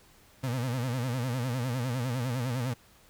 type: tone with vibrato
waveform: 35% pulse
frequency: 124.8 Hz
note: B2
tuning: 19 cents sharp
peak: -27 dBFS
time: 0.43-2.74 s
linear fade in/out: 10 ms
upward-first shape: sine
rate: 9.9 Hz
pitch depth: 120 cents each way
effects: pink hiss -59 dBFS RMS until 3.09 s